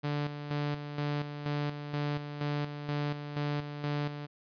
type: tone with tremolo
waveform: sawtooth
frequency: 146.3 Hz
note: D3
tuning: 6 cents flat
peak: -26 dBFS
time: 0.03-4.27 s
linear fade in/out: 20 ms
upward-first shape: square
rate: 2.1 Hz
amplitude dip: 60%
effects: resampled to 11025 Hz